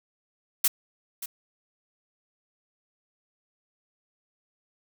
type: noise with echo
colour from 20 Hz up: blue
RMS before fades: -21 dBFS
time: 0.64-0.68 s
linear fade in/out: 5 ms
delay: 580 ms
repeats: 1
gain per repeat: -14 dB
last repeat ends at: 1.26 s
effects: none